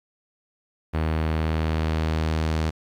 sawtooth tone with low-pass filter sweep, 79.2 Hz, D#2, 31 cents sharp, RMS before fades -24 dBFS, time 0.93-2.71 s, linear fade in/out 20 ms, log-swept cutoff 2400 to 6100 Hz, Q 0.84, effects 9-bit

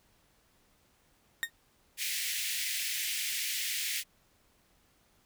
35% pulse tone with exponential decay, 1845 Hz, A#6, 18 cents flat, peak -23 dBFS, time 1.43-1.5 s, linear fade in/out 0 ms, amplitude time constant 15 ms
pink high-pass noise, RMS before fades -34 dBFS, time 1.97-4.04 s, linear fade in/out 50 ms, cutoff 1900 Hz, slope 48 dB/octave
effects pink hiss -68 dBFS RMS until 5.25 s

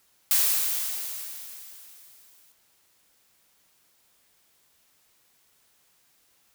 blue noise with exponential decay, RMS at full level -20 dBFS, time 0.31-2.52 s, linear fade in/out 0 ms, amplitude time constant 480 ms, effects white hiss -65 dBFS RMS until 6.54 s

